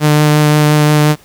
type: tone with vibrato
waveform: sawtooth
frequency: 150.4 Hz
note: D3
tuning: 42 cents sharp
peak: -3 dBFS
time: 0-1.16 s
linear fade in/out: 50 ms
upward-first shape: triangle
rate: 5.7 Hz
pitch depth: 13 cents each way
effects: pink hiss -44 dBFS RMS until 1.24 s